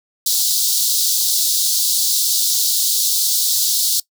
pink high-pass noise, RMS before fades -17 dBFS, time 0.26-4 s, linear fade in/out 5 ms, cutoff 3800 Hz, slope 48 dB/octave, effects noise-tail reverb RT60 0.1 s tail -21 dB re dry

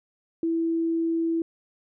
sine tone, 330 Hz, E4, 2 cents sharp, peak -22 dBFS, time 0.43-1.42 s, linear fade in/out 2 ms, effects none

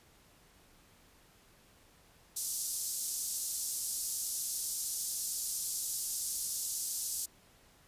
white band-pass noise, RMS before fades -37 dBFS, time 2.36-7.26 s, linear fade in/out 10 ms, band 5200 to 12000 Hz, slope 24 dB/octave, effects pink hiss -63 dBFS RMS until 7.87 s + resampled to 32000 Hz

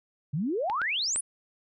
sine exponential sweep, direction up, 132.8 to 10380 Hz, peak -26 dBFS, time 0.33-1.21 s, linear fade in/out 10 ms
clicks, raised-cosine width 0.3 ms, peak -21 dBFS, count 3, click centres 0.699 / 0.817 / 1.16 s
effects none

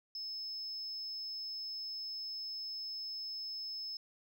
sine tone, 5220 Hz, E8, 18 cents flat, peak -38 dBFS, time 0.15-3.97 s, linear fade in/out 2 ms, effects tanh soft clip ceiling -36 dBFS

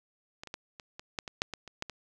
clicks, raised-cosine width 0.2 ms, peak -24 / -27 / -20 / -27 / -25 / -15 / -22 / -10 / -20 / -28 / -16 / -23 dBFS, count 12, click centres 0.435 / 0.473 / 0.541 / 0.798 / 0.995 / 1.188 / 1.278 / 1.419 / 1.537 / 1.677 / 1.824 / 1.897 s, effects none

